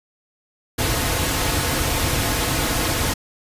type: noise with comb filter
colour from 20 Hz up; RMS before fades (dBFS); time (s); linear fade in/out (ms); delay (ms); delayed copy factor
pink; -21; 0.78-3.14; 10; 5.1; -0.5
effects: resampled to 32000 Hz